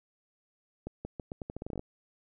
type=accelerating click train; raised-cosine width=2 ms; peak=-24 dBFS; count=14; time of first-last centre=0.87-1.794 s; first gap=180 ms; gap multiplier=0.82; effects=none